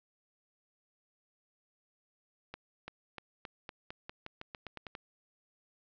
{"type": "accelerating click train", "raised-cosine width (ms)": 0.3, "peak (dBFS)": -26, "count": 14, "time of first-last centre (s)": [2.54, 4.951], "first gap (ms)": 340, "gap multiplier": 0.89, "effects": ["low-pass 5000 Hz 12 dB/octave"]}